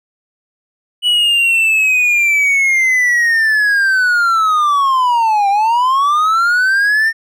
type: linear two-way sweep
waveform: triangle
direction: down then up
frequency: 2960 to 784 to 1823 Hz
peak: -8 dBFS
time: 1.02-7.13 s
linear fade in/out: 50 ms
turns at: 5.49 s
effects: none